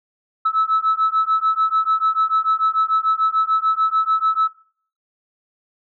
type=beating tone pair; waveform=sine; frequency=1300 / 1306.8 Hz; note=E6 / E6; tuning=-24 / -15 cents; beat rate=6.8 Hz; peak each=-18 / -17 dBFS; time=0.45-4.48 s; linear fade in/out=10 ms; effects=noise-tail reverb RT60 0.5 s tail -18 dB re dry + tanh soft clip ceiling -10 dBFS